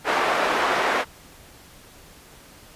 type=band-pass noise; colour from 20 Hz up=white; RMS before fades=-22 dBFS; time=0.04-1.05 s; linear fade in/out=50 ms; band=420 to 1300 Hz; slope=12 dB/octave; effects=pink hiss -48 dBFS RMS until 2.75 s + resampled to 32000 Hz